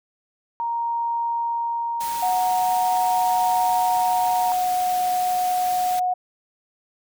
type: tone with tremolo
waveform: sine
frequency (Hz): 934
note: A#5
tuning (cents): +3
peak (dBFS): -21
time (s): 0.6-4.52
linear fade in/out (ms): 0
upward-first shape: sine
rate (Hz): 0.42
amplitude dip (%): 30
type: noise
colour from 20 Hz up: white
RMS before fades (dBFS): -34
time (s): 2-6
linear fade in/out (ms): 10
type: tone with pitch glide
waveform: sine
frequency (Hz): 735 to 729.5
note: F#5 to F#5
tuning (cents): -12 to -25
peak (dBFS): -19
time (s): 2.22-6.14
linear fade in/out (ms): 10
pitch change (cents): -13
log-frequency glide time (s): 2.37-5.08
effects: none